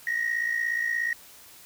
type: tone pair together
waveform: sine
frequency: 1864.7 / 1921.6 Hz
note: A#6 / B6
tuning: 0 / -48 cents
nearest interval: minor second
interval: 52 cents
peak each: -25 / -28 dBFS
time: 0.07-1.13 s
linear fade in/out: 2 ms
effects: tanh soft clip ceiling -20 dBFS + white hiss -50 dBFS RMS until 1.65 s